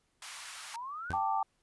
pink high-pass noise, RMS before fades -45 dBFS, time 0.22-0.76 s, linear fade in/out 2 ms, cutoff 1000 Hz, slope 24 dB/octave
sine exponential sweep, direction up, 891 to 1568 Hz, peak -38 dBFS, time 0.74-1.13 s, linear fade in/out 5 ms
sawtooth tone with exponential decay, 85.6 Hz, F2, 34 cents flat, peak -30 dBFS, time 1.1-1.25 s, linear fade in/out 0 ms, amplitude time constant 32 ms
sine chord, G suspended second, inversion none, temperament just, 784 / 882 / 1176 Hz, G5 / A5 / D6, 0 / +4 / +2 cents, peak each -32 / -32 / -35 dBFS, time 1.13-1.43 s, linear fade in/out 5 ms
effects pink hiss -75 dBFS RMS until 1.62 s + resampled to 24000 Hz

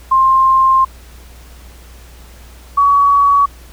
sine tone pair in turn, 1057 / 1128.9 Hz, C6 / C#6, +17 / +31 cents, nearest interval minor second, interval 114 cents, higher second, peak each -7 dBFS, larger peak neither, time 0.11-0.85 / 2.77-3.46 s, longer first, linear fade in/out 10 ms, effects added 60 Hz sine -36 dBFS peak until 3.72 s + pink hiss -43 dBFS RMS until 3.72 s

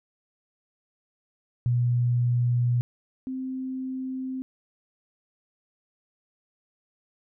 sine tone pair in turn, 121.5 / 260.4 Hz, B2 / C4, -28 / -8 cents, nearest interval octave + minor second, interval 1320 cents, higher second, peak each -20 / -29 dBFS, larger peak first, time 1.66-2.81 / 3.27-4.42 s, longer neither, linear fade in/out 0 ms, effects none

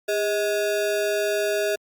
square ring-modulated tone, 521 Hz, C5, 7 cents flat, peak -19 dBFS, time 0.08-1.76 s, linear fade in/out 10 ms, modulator 113 Hz, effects Opus 48 kbps

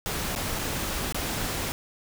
pink noise with dropouts, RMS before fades -30 dBFS, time 0.06-1.72 s, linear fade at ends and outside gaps 0 ms, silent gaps 0.351-0.361 / 0.589-0.593 / 1.124-1.145 s, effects none

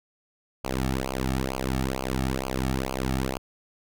sawtooth tone with flanger, 65.41 Hz, C2, in tune, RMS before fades -28 dBFS, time 0.64-3.38 s, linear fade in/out 5 ms, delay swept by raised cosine 0.53 to 2.03 ms, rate 2.2 Hz, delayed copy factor -0.95, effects none

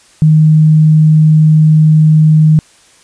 sine tone, 155.5 Hz, D#3, 1 cent flat, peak -3 dBFS, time 0.22-2.59 s, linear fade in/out 0 ms, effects white hiss -45 dBFS RMS until 3.03 s + resampled to 22050 Hz

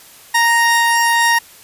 45% pulse tone pair together, 932.3 / 1863.5 Hz, A#5 / A#6, 0 / -1 cents, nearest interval octave, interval 1199 cents, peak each -14 dBFS, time 0.34-1.39 s, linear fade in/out 10 ms, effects white hiss -42 dBFS RMS until 1.63 s + resampled to 32000 Hz

